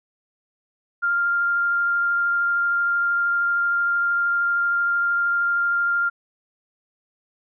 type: tone with vibrato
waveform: sine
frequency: 1396.9 Hz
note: F6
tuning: in tune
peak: -18 dBFS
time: 1.02-6.1 s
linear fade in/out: 20 ms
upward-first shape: triangle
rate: 13 Hz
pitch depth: 9 cents each way
effects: none